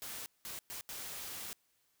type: noise bursts at uneven times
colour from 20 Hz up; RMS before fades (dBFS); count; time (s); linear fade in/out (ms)
white; -44; 4; 0.02-0.26 / 0.45-0.59 / 0.7-0.81 / 0.89-1.53; 0
effects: white hiss -75 dBFS RMS until 2 s